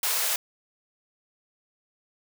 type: high-pass noise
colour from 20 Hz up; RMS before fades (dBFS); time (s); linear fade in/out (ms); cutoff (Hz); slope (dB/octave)
white; -26; 0.03-0.36; 2; 460; 48
effects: none